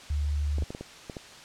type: tone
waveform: sine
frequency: 73.42 Hz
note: D2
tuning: in tune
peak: -25 dBFS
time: 0.1-0.64 s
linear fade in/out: 5 ms
type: clicks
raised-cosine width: 2 ms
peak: -23 dBFS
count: 7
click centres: 0.584 / 0.623 / 0.705 / 0.749 / 0.81 / 1.098 / 1.168 s
effects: white hiss -47 dBFS RMS until 1.44 s + low-pass 6000 Hz 12 dB/octave